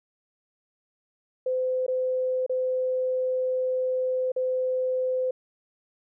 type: tone with dropouts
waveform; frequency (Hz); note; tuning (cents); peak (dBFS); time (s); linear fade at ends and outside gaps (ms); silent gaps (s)
sine; 512; C5; -38; -23; 1.46-5.31; 5; 1.865-1.88 / 2.464-2.495 / 4.319-4.362
effects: none